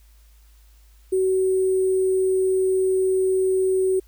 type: tone with sample-and-hold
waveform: sine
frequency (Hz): 376.5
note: F#4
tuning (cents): +30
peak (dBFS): -17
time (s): 1.12-4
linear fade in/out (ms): 10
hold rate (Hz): 8820
effects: added 53 Hz sine -49 dBFS peak until 4.07 s + white hiss -61 dBFS RMS until 4.07 s